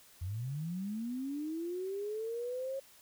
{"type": "linear sweep", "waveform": "sine", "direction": "up", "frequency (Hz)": [83.4, 547], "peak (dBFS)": -35, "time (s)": [0.21, 2.8], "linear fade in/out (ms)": 10, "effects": ["white hiss -60 dBFS RMS until 3.01 s"]}